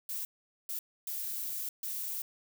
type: noise bursts at uneven times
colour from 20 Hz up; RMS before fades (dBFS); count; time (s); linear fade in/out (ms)
violet; -37; 4; 0.09-0.25 / 0.69-0.79 / 1.07-1.69 / 1.83-2.22; 2
effects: none